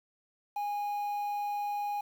triangle tone with quantisation, 822 Hz, G#5, 18 cents flat, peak -29 dBFS, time 0.56-2.01 s, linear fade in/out 5 ms, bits 9, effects none

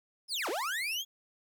35% pulse linear two-way sweep, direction down then up, 5350 to 303 to 3384 Hz, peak -30 dBFS, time 0.28-1.05 s, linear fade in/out 50 ms, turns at 0.49 s, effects 12-bit

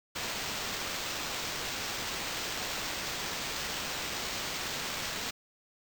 white noise with sample-and-hold, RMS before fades -36 dBFS, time 0.15-5.31 s, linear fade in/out 10 ms, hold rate 11025 Hz, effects none

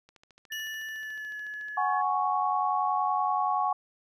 click train, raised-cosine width 0.2 ms, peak -37 dBFS, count 23, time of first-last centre 0.09-1.684 s, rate 13.8 Hz
sine tone with pitch glide, 1760 to 1705 Hz, A6 to G#6, 0 to +45 cents, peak -35 dBFS, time 0.5-2.02 s, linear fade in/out 20 ms, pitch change -55 cents, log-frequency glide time 0.91-1.36 s
35% pulse tone with exponential decay, 2911 Hz, F#7, 29 cents flat, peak -33 dBFS, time 0.52-2.04 s, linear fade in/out 2 ms, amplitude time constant 330 ms
sine chord, F# suspended second, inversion none, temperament equal, 740 / 830.6 / 1108.7 Hz, F#5 / G#5 / C#6, 0 / 0 / 0 cents, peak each -29 / -29 / -28 dBFS, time 1.77-3.73 s, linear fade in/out 5 ms
effects none

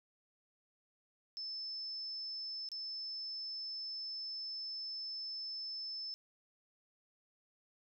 sine tone with dropouts, 5260 Hz, E8, 5 cents flat, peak -40 dBFS, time 1.37-6.14 s, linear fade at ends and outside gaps 0 ms, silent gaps 2.688-2.717 s, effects none

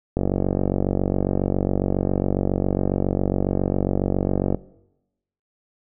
click train, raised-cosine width 2 ms, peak -7 dBFS, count 208, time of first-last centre 0.17-4.546 s, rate 47.3 Hz, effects noise-tail reverb RT60 0.9 s tail -20 dB re dry

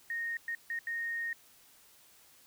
sine tone bursts at uneven times, 1854 Hz, A#6, 10 cents flat, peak -33 dBFS, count 4, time 0.1-0.37 / 0.48-0.55 / 0.7-0.79 / 0.87-1.33 s, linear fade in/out 2 ms, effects white hiss -61 dBFS RMS until 2.46 s

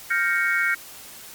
sine chord, G half-diminished seventh, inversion third, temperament equal, 1396.9 / 1568 / 1864.7 / 2217 Hz, F6 / G6 / Bb6 / Db7, 0 / 0 / 0 / 0 cents, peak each -25 dBFS, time 0.1-0.75 s, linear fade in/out 10 ms, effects white hiss -42 dBFS RMS until 1.34 s + Opus 48 kbps

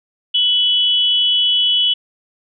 sine tone pair together, 2982 / 3347 Hz, F#7 / G#7, +13 / +13 cents, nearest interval major second, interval 200 cents, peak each -13 / -18 dBFS, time 0.34-1.94 s, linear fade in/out 10 ms, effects none

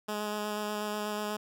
10% pulse tone with vibrato, 210 Hz, G#3, 19 cents sharp, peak -24 dBFS, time 0.08-1.37 s, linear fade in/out 10 ms, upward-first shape square, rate 8.2 Hz, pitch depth 10 cents each way, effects none

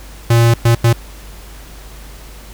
square tone bursts at uneven times, 116.7 Hz, A#2, 2 cents sharp, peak -8 dBFS, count 3, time 0.3-0.54 / 0.65-0.75 / 0.84-0.93 s, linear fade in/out 5 ms, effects added 50 Hz sine -33 dBFS peak until 2.53 s + pink hiss -39 dBFS RMS until 2.53 s

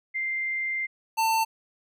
sine / square tone pair in turn, 2093 / 894.3 Hz, C7 / A5, 0 / +28 cents, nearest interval octave + minor third, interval 1472 cents, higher first, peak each -26 / -22 dBFS, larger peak second, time 0.14-0.87 / 1.17-1.45 s, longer first, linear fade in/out 20 ms, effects none

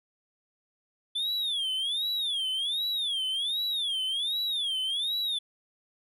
triangle tone with vibrato, 3457 Hz, A7, 31 cents flat, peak -26 dBFS, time 1.15-5.39 s, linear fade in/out 10 ms, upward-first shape sine, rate 1.3 Hz, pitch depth 220 cents each way, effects none

